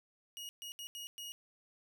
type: tone bursts at uneven times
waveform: sawtooth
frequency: 2881 Hz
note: F#7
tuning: 47 cents flat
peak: -40 dBFS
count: 5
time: 0.37-0.49 / 0.62-0.72 / 0.79-0.87 / 0.95-1.07 / 1.18-1.32 s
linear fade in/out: 0 ms
effects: none